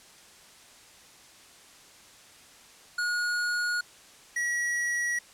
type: tone pair in turn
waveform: square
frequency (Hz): 1444 / 1921.4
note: F#6 / B6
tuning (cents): -43 / -48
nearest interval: perfect fourth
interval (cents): 495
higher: second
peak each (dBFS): -27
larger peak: neither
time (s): 2.98-3.81 / 4.36-5.19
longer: neither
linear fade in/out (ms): 5
effects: white hiss -53 dBFS RMS until 5.33 s + low-pass 9000 Hz 12 dB/octave